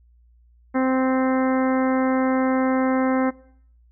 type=harmonic tone; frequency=260.7 Hz; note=C4; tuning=6 cents flat; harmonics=1 / 2 / 3 / 4 / 5 / 6 / 7 / 8; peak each=-19 / -25 / -29 / -31 / -33 / -35 / -36 / -37 dBFS; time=0.74-3.31 s; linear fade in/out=20 ms; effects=noise-tail reverb RT60 0.6 s tail -20 dB re dry + added 59 Hz sine -52 dBFS peak until 3.91 s